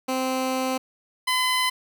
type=tone pair in turn; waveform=15% pulse; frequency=260 / 1016.2 Hz; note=C4 / B5; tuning=-11 / +49 cents; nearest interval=2 octaves; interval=2360 cents; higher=second; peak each=-17 / -14 dBFS; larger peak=second; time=0.08-0.78 / 1.27-1.7 s; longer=first; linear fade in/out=10 ms; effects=none